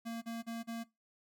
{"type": "tone bursts", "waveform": "square", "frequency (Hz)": 230, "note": "A#3", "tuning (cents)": -23, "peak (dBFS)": -39, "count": 4, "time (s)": [0.05, 0.841], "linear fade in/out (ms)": 20, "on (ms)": 170, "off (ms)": 37, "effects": ["noise-tail reverb RT60 0.2 s tail -20 dB re dry"]}